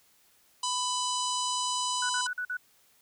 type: harmonic tone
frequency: 997 Hz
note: B5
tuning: 16 cents sharp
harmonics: 1 / 3 / 4 / 5 / 6 / 7 / 8 / 9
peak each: -31 / -36 / -37 / -38 / -39 / -39 / -40 / -41 dBFS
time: 0.63-2.27 s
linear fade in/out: 5 ms
type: tone bursts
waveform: sine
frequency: 1480 Hz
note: F#6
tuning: in tune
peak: -30 dBFS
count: 5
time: 2.02-2.57 s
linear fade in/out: 5 ms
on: 74 ms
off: 45 ms
effects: white hiss -64 dBFS RMS until 3.01 s